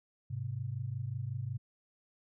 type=tone pair together; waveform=sine; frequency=104.5 / 129.99 Hz; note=G#2 / C3; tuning=+11 / -11 cents; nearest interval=major third; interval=378 cents; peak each=-38 / -37 dBFS; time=0.3-1.58 s; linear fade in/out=10 ms; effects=none